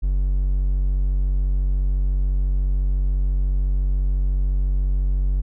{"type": "tone", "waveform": "triangle", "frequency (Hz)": 47.05, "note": "F#1", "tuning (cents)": 30, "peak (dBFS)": -15, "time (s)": [0.02, 5.42], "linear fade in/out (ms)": 20, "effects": []}